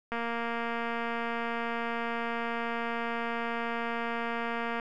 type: click train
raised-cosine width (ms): 0.5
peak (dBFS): -19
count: 1091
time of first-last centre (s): 0.12-4.798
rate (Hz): 233
effects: none